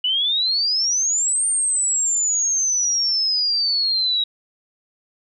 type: exponential two-way sweep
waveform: sine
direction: up then down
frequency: 2925 to 8870 to 3826 Hz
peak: -17 dBFS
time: 0.04-4.24 s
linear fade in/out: 5 ms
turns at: 1.46 s
effects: none